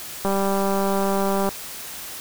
click train, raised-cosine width 1 ms, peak -10 dBFS, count 244, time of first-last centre 0.25-1.49 s, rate 196 Hz, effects white hiss -35 dBFS RMS until 2.2 s

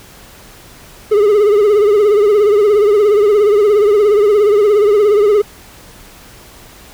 triangle tone with vibrato, 415.3 Hz, G#4, in tune, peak -5 dBFS, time 1.11-5.42 s, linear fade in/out 10 ms, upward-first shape triangle, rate 17 Hz, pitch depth 93 cents each way, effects pink hiss -39 dBFS RMS until 6.93 s

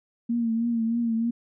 sine tone with vibrato, 230.8 Hz, A#3, 17 cents flat, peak -22 dBFS, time 0.29-1.31 s, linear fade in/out 10 ms, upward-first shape triangle, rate 3.2 Hz, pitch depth 56 cents each way, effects none

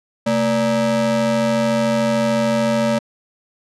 square ring-modulated tone, 178.1 Hz, F3, 34 cents sharp, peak -13 dBFS, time 0.26-2.99 s, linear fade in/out 10 ms, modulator 403 Hz, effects low-pass 8000 Hz 12 dB/octave

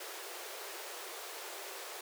pink high-pass noise, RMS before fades -45 dBFS, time 0-2.01 s, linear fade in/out 5 ms, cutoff 350 Hz, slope 96 dB/octave, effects none

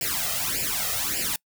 white noise with flanger, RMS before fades -27 dBFS, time 0.01-1.36 s, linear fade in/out 2 ms, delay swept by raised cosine 0.4 to 1.6 ms, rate 1.7 Hz, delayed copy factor +1, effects noise-tail reverb RT60 0.1 s tail -26 dB re dry

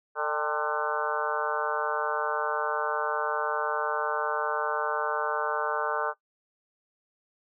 harmonic tone with a mistuned harmonic, 150 Hz, D3, 37 cents sharp, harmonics 3 / 4 / 5 / 6 / 7 / 8 / 9 / 10, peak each -33 / -34 / -36 / -34 / -35 / -34 / -35 / -33 dBFS, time 0.15-6.14 s, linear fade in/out 50 ms, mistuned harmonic 5, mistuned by +100 cents, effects noise-tail reverb RT60 0.1 s tail -18 dB re dry

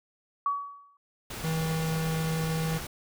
sine tone with exponential decay, 1133 Hz, C#6, 37 cents sharp, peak -22 dBFS, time 0.46-0.97 s, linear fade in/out 2 ms, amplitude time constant 110 ms
pink noise, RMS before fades -38 dBFS, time 1.3-2.87 s, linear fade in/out 5 ms
square tone, 160.7 Hz, E3, 44 cents flat, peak -28 dBFS, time 1.43-2.79 s, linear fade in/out 20 ms
effects none

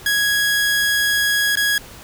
sawtooth tone with dropouts, 1661.2 Hz, G#6, in tune, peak -12 dBFS, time 0.06-1.78 s, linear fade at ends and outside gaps 2 ms, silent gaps 1.555-1.571 s, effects pink hiss -40 dBFS RMS until 2.03 s

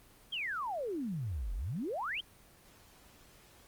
sine exponential two-way sweep, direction down then up, 3322 to 40.37 to 3322 Hz, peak -34 dBFS, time 0.32-2.21 s, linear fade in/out 10 ms, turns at 1.54 s, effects pink hiss -60 dBFS RMS until 3.67 s + Opus 24 kbps

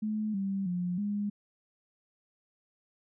sine tone with pitch steps, 214.4 / 195.3 / 178 / 205.1 Hz, A3 / G3 / F3 / G#3, -45 / -6 / +33 / -21 cents, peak -29 dBFS, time 0.02-1.3 s, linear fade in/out 10 ms, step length 320 ms, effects none

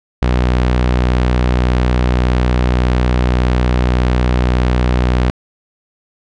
sawtooth tone, 61.74 Hz, B1, in tune, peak -7 dBFS, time 0.22-5.3 s, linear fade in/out 0 ms, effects low-pass 4000 Hz 12 dB/octave

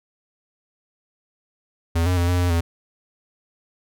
square tone with pitch steps, 83.6 / 90.4 / 86.8 / 89.1 / 88.6 / 84.2 Hz, E2 / F#2 / F2 / F2 / F2 / E2, +25 / -40 / -10 / +35 / +25 / +37 cents, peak -18 dBFS, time 1.95-2.61 s, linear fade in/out 10 ms, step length 110 ms, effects none

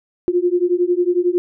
sine beating tone pair, 349.2 / 360.2 Hz, F4 / F#4, 0 / -46 cents, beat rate 11 Hz, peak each -17 dBFS, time 0.28-1.38 s, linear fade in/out 0 ms, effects none

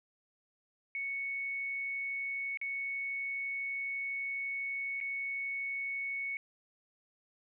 sine tone with dropouts, 2217 Hz, C#7, in tune, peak -34 dBFS, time 0.95-6.37 s, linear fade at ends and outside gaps 1 ms, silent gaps 2.573-2.614 / 5.003-5.011 s, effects none

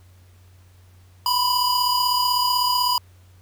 square tone cluster, 982 / 1018 / 4890 Hz, B5 / C6 / D#8, -10 / -48 / -31 cents, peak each -22 / -26 / -23 dBFS, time 1.26-2.98 s, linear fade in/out 2 ms, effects added 91 Hz sine -48 dBFS peak until 3.41 s + pink hiss -59 dBFS RMS until 3.41 s

